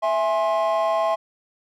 triangle chord, E augmented, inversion none, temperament equal with one note detuned, 659.3 / 830.6 / 1061.7 Hz, E5 / G#5 / B#5, 0 / 0 / +25 cents, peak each -18 / -23 / -22 dBFS, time 0.02-1.16 s, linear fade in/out 20 ms, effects tanh soft clip ceiling -12 dBFS

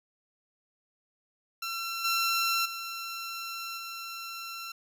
15% pulse tone with level steps, 1354 Hz, E6, 46 cents sharp, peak -26 / -19 / -29 / -31 dBFS, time 1.62-4.72 s, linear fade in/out 5 ms, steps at 2.04 / 2.65 / 3.77 s, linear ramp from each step 10 ms, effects none

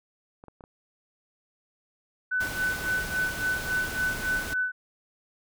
clicks, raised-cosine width 1 ms, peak -32 dBFS, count 4, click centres 0.439 / 0.483 / 0.608 / 0.639 s
sine tone with tremolo, 1500 Hz, F#6, 23 cents sharp, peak -23 dBFS, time 2.31-4.72 s, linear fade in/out 10 ms, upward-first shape sine, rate 3.6 Hz, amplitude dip 80%
pink noise, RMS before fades -36 dBFS, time 2.4-4.54 s, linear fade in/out 10 ms
effects none

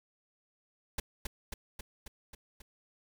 pink noise with echo, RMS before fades -33 dBFS, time 0.98-1 s, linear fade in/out 5 ms, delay 270 ms, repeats 6, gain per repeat -3 dB, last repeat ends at 2.62 s, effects none

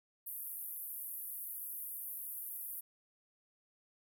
white band-pass noise, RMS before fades -44 dBFS, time 0.26-2.81 s, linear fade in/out 10 ms, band 11000 to 15000 Hz, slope 48 dB/octave, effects none

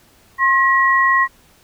sine tone pair together, 1070.1 / 1908 Hz, C6 / A#6, +39 / +40 cents, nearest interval minor seventh, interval 1001 cents, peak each -14 dBFS, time 0.38-1.28 s, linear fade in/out 50 ms, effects pink hiss -52 dBFS RMS until 1.63 s

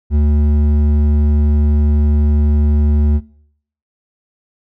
sine tone with hard clipping, 74 Hz, D2, 14 cents sharp, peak -11 dBFS, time 0.1-3.21 s, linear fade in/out 50 ms, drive 8 dB, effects noise-tail reverb RT60 0.7 s tail -23 dB re dry

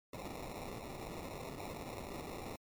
white noise with sample-and-hold, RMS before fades -45 dBFS, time 0.13-2.56 s, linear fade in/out 5 ms, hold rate 1575 Hz, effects MP3 96 kbps

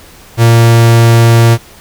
45% pulse tone, 116 Hz, A#2, 8 cents flat, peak -3 dBFS, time 0.37-1.58 s, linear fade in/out 50 ms, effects pink hiss -37 dBFS RMS until 1.8 s

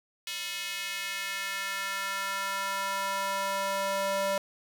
square tone with high-pass filter sweep, 196 Hz, G3, in tune, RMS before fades -32 dBFS, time 0.27-4.38 s, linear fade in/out 2 ms, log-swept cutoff 2900 to 590 Hz, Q 1.7, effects none

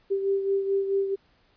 sine beating tone pair, 392 / 396.6 Hz, G4 / G4, 0 / +20 cents, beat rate 4.6 Hz, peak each -23 / -31 dBFS, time 0.1-1.16 s, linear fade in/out 20 ms, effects pink hiss -64 dBFS RMS until 1.56 s + resampled to 11025 Hz

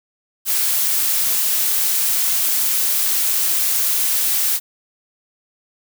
blue noise, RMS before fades -18 dBFS, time 0.45-4.6 s, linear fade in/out 50 ms, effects none

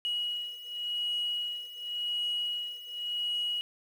sine beating tone pair, 2906 / 2906.9 Hz, F#7 / F#7, -32 / -31 cents, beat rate 0.9 Hz, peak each -35 / -32 dBFS, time 0.05-3.61 s, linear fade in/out 0 ms, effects tanh soft clip ceiling -24 dBFS + 9-bit

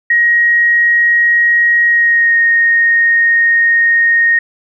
sine tone with pitch glide, 1888 to 1857.7 Hz, A#6 to A#6, +22 to -6 cents, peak -7 dBFS, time 0.1-4.39 s, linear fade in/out 5 ms, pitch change -28 cents, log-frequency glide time 1.86-2.37 s, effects none

